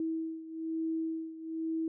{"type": "beating tone pair", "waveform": "sine", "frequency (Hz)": [323, 324.1], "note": ["E4", "E4"], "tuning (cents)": [-35, -29], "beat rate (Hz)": 1.1, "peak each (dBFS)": [-34, -38], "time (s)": [0, 1.88], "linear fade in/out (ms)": 2, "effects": []}